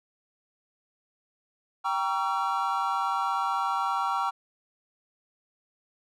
triangle chord, G diminished seventh, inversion none, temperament just, 784 / 940.8 / 1128.9 / 1354.7 Hz, G5 / Bb5 / Db6 / Fb6, 0 / +16 / +31 / +47 cents, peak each -29 dBFS, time 1.84-4.31 s, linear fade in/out 20 ms, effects none

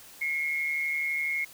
sine tone with amplitude modulation, 2162 Hz, C#7, 44 cents flat, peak -24 dBFS, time 0.21-1.45 s, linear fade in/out 10 ms, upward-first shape sine, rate 152 Hz, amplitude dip 55%, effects white hiss -50 dBFS RMS until 1.53 s

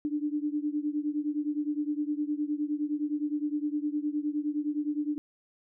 sine beating tone pair, 293.7 / 303.4 Hz, D4 / D#4, 0 / -44 cents, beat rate 9.7 Hz, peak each -30 / -32 dBFS, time 0.05-5.18 s, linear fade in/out 0 ms, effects none

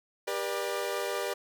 sawtooth tone cluster, 397 / 483.1 / 593 Hz, G4 / B4 / D5, +22 / -38 / +17 cents, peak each -31 dBFS, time 0.27-1.34 s, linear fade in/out 10 ms, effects none

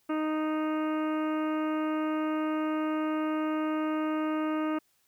harmonic tone, 310 Hz, D#4, 6 cents flat, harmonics 1 / 2 / 3 / 4 / 5 / 6 / 7 / 8 / 9, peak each -28 / -36 / -41 / -37 / -45 / -51 / -49 / -52 / -50 dBFS, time 0.09-4.79 s, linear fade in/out 10 ms, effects white hiss -70 dBFS RMS until 5.07 s

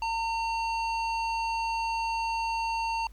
square tone with low-pass filter, 910 Hz, A#5, 42 cents flat, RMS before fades -30 dBFS, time 0.02-3.07 s, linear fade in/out 2 ms, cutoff 4100 Hz, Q 1.2, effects added 50 Hz sine -45 dBFS peak until 3.12 s + pink hiss -63 dBFS RMS until 3.12 s

